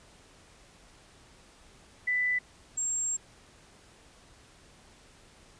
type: tone pair in turn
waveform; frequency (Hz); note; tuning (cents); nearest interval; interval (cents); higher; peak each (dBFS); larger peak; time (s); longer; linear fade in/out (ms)
sine; 1990 / 7513; B6 / A#8; +13 / +13; octave + major seventh; 2300; second; -25 / -28; first; 2.07-2.39 / 2.77-3.17; second; 10
effects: pink hiss -57 dBFS RMS until 5.59 s + resampled to 22050 Hz